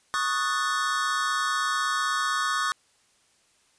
square chord, D# half-diminished seventh, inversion third, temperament equal, 1108.7 / 1244.5 / 1480 / 1760 Hz, C#6 / D#6 / F#6 / A6, 0 / 0 / 0 / 0 cents, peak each -30 / -29 / -31 / -33 dBFS, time 0.14-2.72 s, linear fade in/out 0 ms, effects white hiss -64 dBFS RMS until 3.78 s + resampled to 22050 Hz

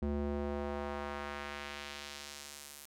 square tone with band-pass filter sweep, 72 Hz, D2, 34 cents flat, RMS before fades -40 dBFS, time 0.02-2.86 s, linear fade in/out 5 ms, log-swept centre 250 to 12000 Hz, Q 0.86, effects none

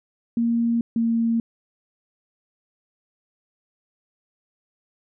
sine tone pair in turn, 233.1 / 229.8 Hz, A#3 / A#3, 0 / -25 cents, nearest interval unison, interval 25 cents, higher first, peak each -18 dBFS, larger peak neither, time 0.37-0.81 / 0.96-1.4 s, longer neither, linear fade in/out 2 ms, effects none

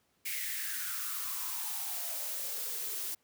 blue noise with high-pass filter sweep, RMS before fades -37 dBFS, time 0.25-3.15 s, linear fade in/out 10 ms, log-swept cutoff 2200 to 330 Hz, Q 5.9, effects pink hiss -73 dBFS RMS until 3.23 s + high-pass 100 Hz 12 dB/octave

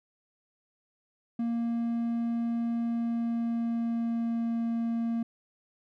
triangle tone with pitch glide, 233.1 to 231 Hz, A#3 to A#3, 0 to -16 cents, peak -25 dBFS, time 1.39-5.23 s, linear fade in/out 5 ms, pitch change -16 cents, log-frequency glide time 2.84-4.6 s, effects none

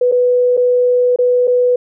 sine tone with dropouts, 494.2 Hz, B4, 1 cent sharp, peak -9 dBFS, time 0.01-1.76 s, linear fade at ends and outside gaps 5 ms, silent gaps 0.116-0.121 / 0.569-0.574 / 1.161-1.187 / 1.473-1.477 s, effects none

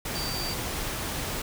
sine tone in noise, 4649 Hz, D8, 18 cents flat, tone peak -33 dBFS, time 0.15-0.54 s, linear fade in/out 5 ms, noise pink, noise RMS -32 dBFS, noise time 0.05-1.42 s, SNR -4 dB, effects none

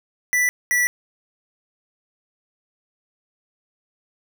square tone pair in turn, 1975.5 / 1956.2 Hz, B6 / B6, 0 / -17 cents, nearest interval unison, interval 17 cents, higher first, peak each -17 / -17 dBFS, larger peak neither, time 0.33-0.49 / 0.71-0.87 s, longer neither, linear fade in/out 0 ms, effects none

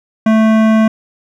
sine tone with hard clipping, 220 Hz, A3, in tune, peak -9 dBFS, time 0.26-0.88 s, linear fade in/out 5 ms, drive 16 dB, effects none

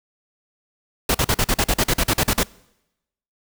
pink noise bursts, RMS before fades -18 dBFS, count 14, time 1.09-2.433 s, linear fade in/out 5 ms, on 56 ms, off 43 ms, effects noise-tail reverb RT60 0.9 s tail -24 dB re dry

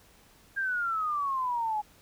sine exponential sweep, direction down, 1618 to 830.6 Hz, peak -27 dBFS, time 0.56-1.82 s, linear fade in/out 20 ms, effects pink hiss -59 dBFS RMS until 2.01 s

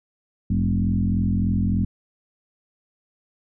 sine tone with frequency modulation, 145.4 Hz, D3, 17 cents flat, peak -18 dBFS, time 0.5-1.85 s, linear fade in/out 5 ms, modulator 43.4 Hz, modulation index 2.3, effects none

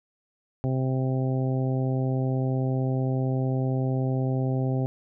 harmonic tone, 130.81 Hz, C3, in tune, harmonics 1 / 2 / 3 / 4 / 5 / 6, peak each -24 / -30 / -34 / -36 / -38 / -40 dBFS, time 0.64-4.86 s, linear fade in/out 0 ms, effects none

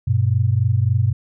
sine tone pair together, 98 / 121.61 Hz, G2 / B2, 0 / -26 cents, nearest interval major third, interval 374 cents, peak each -17 dBFS, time 0.07-1.13 s, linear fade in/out 10 ms, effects none

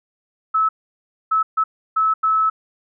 sine tone bursts at uneven times, 1300 Hz, E6, 24 cents flat, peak -14 dBFS, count 5, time 0.54-0.69 / 1.31-1.43 / 1.57-1.64 / 1.96-2.14 / 2.23-2.5 s, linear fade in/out 10 ms, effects none

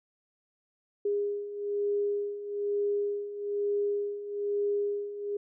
sine beating tone pair, 407.6 / 408.7 Hz, G#4 / G#4, -32 / -28 cents, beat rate 1.1 Hz, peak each -34 / -29 dBFS, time 1.05-5.37 s, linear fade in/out 5 ms, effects none

